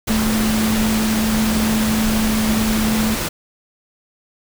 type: tone in noise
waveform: sine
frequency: 218.4 Hz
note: A3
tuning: 13 cents flat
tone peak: -16 dBFS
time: 0.09-3.15 s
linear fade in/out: 10 ms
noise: pink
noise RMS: -22 dBFS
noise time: 0.07-3.29 s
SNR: +3 dB
effects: none